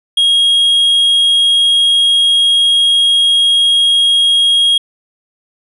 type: tone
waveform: triangle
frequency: 3273 Hz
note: G#7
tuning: 26 cents flat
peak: -6 dBFS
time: 0.17-4.78 s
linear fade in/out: 5 ms
effects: resampled to 32000 Hz